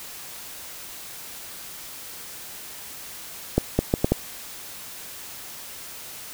accelerating click train, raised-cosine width 2 ms, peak -4 dBFS, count 5, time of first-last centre 3.58-4.12 s, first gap 210 ms, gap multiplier 0.71, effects white hiss -39 dBFS RMS until 6.33 s

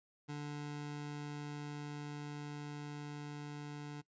25% pulse tone with level ramp, 146.8 Hz, D3, in tune, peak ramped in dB -37 to -40 dBFS, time 0.28-4.02 s, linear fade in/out 20 ms, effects noise-tail reverb RT60 0.1 s tail -20 dB re dry + resampled to 16000 Hz

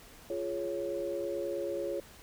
sine chord, Db major, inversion first, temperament just, 346.5 / 415.8 / 554.4 Hz, F4 / Ab4 / Db5, -14 / +2 / 0 cents, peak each -37 / -38 / -35 dBFS, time 0.3-2 s, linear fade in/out 2 ms, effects pink hiss -54 dBFS RMS until 2.22 s

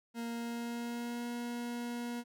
40% pulse tone with pitch glide, 233.1 to 239.2 Hz, A#3 to A#3, 0 to +45 cents, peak -36 dBFS, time 0.14-2.24 s, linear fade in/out 50 ms, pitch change +45 cents, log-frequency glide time 0.26-1.28 s, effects none

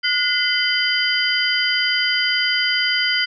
sine tone cluster, 1450 / 2043 / 3062 / 4800 Hz, F#6 / C7 / G7 / D8, -35 / -42 / -41 / +37 cents, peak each -22 dBFS, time 0.03-3.26 s, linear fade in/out 20 ms, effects none

